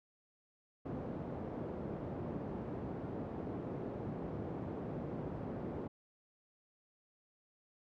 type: band-pass noise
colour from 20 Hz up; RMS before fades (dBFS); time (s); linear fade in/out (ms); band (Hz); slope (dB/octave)
pink; -42; 0.85-5.88; 10; 120 to 550; 12
effects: none